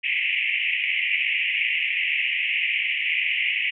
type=band-pass noise; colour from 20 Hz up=pink; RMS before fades=-24 dBFS; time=0.03-3.71 s; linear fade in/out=20 ms; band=2000 to 2900 Hz; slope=96 dB/octave; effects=none